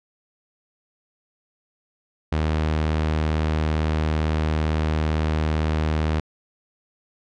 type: tone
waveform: sawtooth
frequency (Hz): 77.78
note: D#2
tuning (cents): 0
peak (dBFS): -16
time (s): 2.32-6.2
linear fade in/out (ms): 5
effects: low-pass 4000 Hz 12 dB/octave